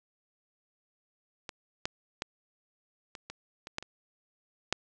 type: clicks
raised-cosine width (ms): 0.2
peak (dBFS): -21 / -13 / -15 / -25 / -23 / -24 / -15 / -25 / -9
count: 9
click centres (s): 1.492 / 1.855 / 2.221 / 3.152 / 3.3 / 3.671 / 3.784 / 3.826 / 4.726
effects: resampled to 22050 Hz + 8-bit